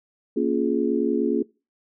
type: chord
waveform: sine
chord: Bb minor seventh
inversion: none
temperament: just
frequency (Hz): 233.1 / 279.7 / 349.6 / 419.5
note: Bb3 / Db4 / F4 / Ab4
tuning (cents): 0 / +16 / +2 / +17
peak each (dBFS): -25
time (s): 0.36-1.43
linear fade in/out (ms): 10
effects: noise-tail reverb RT60 0.3 s tail -22 dB re dry

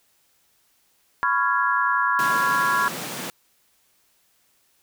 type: chord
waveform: sine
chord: C# dominant seventh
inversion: third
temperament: just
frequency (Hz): 997.9 / 1108.7 / 1385.9 / 1663.1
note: B5 / C#6 / E#6 / G#6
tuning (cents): +18 / 0 / -14 / +2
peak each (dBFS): -24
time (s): 1.23-2.88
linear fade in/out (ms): 0
type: high-pass noise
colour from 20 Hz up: pink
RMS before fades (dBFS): -32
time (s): 2.19-3.3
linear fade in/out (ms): 0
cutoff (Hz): 140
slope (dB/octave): 48
effects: white hiss -64 dBFS RMS until 4.82 s

